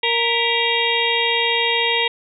harmonic tone with a mistuned harmonic, 466.2 Hz, A#4, in tune, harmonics 1 / 2 / 4 / 5 / 6 / 7 / 8, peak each -24 / -24 / -24 / -24 / -24 / -24 / -24 dBFS, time 0.03-2.08 s, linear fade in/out 5 ms, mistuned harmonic 4, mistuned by +93 cents, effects none

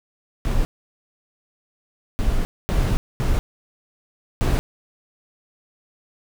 brown noise bursts at uneven times, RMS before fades -19 dBFS, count 5, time 0.45-0.65 / 2.19-2.45 / 2.69-2.97 / 3.2-3.39 / 4.41-4.59 s, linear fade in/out 0 ms, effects none

